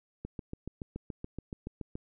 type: click train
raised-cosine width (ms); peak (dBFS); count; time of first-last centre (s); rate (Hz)
3; -25; 13; 0.25-1.955; 7.04
effects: none